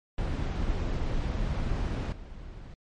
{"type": "noise with level steps", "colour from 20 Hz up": "brown", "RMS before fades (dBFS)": [-29, -43], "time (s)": [0.18, 2.74], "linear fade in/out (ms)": 2, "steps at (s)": 2.12, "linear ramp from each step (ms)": 5, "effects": ["low-pass 5000 Hz 12 dB/octave", "MP3 48 kbps"]}